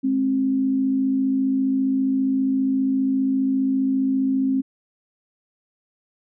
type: tone pair together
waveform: sine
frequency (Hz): 211.4 / 266.3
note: G#3 / C4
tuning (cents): +31 / +31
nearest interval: major third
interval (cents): 400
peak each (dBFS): -28 / -18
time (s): 0.03-4.62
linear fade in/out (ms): 20
effects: none